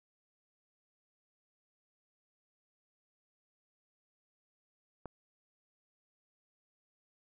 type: click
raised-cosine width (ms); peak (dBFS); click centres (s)
1; -28; 5.057
effects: none